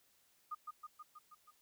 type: tone with echo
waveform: sine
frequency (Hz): 1226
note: D#6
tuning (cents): -26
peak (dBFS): -39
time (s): 0.51-0.55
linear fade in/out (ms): 10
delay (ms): 160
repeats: 6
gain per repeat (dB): -3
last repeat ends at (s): 1.51
effects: white hiss -72 dBFS RMS until 1.61 s